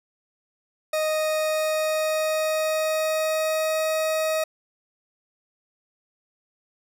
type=tone with pitch glide; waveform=40% pulse; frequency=622.3 to 631 Hz; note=D#5 to D#5; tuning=0 to +24 cents; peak=-21 dBFS; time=0.93-4.44 s; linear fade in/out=5 ms; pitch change=+24 cents; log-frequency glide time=1.41-3.87 s; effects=none